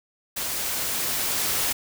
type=noise with level ramp; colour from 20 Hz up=white; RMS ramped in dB=-29 to -24 dBFS; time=0.36-1.73 s; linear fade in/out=10 ms; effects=none